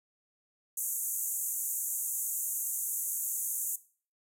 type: band-pass noise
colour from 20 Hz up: white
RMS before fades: -34 dBFS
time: 0.77-3.76 s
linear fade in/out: 5 ms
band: 6400 to 15000 Hz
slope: 96 dB/octave
effects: noise-tail reverb RT60 0.4 s tail -17 dB re dry